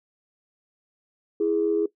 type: tone pair together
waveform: sine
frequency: 329.6 / 415.3 Hz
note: E4 / G#4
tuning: 0 / 0 cents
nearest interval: major third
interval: 400 cents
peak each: -24 / -21 dBFS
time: 1.4-1.86 s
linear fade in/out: 5 ms
effects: noise-tail reverb RT60 0.1 s tail -18 dB re dry + tanh soft clip ceiling -12 dBFS